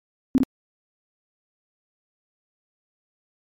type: tone with echo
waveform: sine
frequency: 261.6 Hz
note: C4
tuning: in tune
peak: -13 dBFS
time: 0.35-0.38 s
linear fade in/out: 0 ms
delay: 53 ms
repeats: 1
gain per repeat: -2 dB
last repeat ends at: 0.433 s
effects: MP3 64 kbps